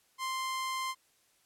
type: tone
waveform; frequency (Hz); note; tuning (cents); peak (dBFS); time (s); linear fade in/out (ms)
sawtooth; 1046.5; C6; 0; -29; 0.18-0.95; 50
effects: white hiss -69 dBFS RMS until 1.45 s + low-pass 12000 Hz 12 dB/octave